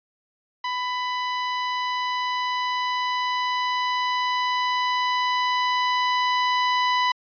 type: tone with level ramp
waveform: sawtooth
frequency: 996 Hz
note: B5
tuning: 14 cents sharp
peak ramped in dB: -21 to -15 dBFS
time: 0.64-7.12 s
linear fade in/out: 5 ms
effects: resampled to 11025 Hz